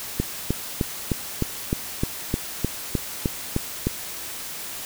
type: click train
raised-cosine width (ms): 3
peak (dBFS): -8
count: 13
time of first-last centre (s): 0.2-3.87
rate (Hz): 3.27
effects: white hiss -34 dBFS RMS until 4.85 s